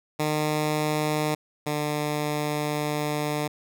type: tone pair in turn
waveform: 10% pulse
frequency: 152.2 / 149.33 Hz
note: D#3 / D3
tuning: -38 / +29 cents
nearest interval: unison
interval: 33 cents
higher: first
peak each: -15 / -17 dBFS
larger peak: first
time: 0.19-1.35 / 1.66-3.48 s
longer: second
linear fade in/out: 10 ms
effects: none